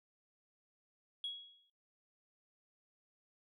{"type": "tone with exponential decay", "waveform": "sine", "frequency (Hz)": 3326, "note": "G#7", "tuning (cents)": 2, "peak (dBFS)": -35, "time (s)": [1.24, 1.7], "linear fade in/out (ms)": 2, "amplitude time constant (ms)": 100, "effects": ["noise-tail reverb RT60 0.3 s tail -22 dB re dry", "tanh soft clip ceiling -33 dBFS"]}